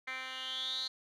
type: tone with band-pass filter sweep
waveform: 10% pulse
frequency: 260 Hz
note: C4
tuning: 11 cents flat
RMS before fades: -39 dBFS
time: 0.07-0.88 s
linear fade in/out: 10 ms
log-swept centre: 2200 to 4200 Hz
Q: 9.6
effects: none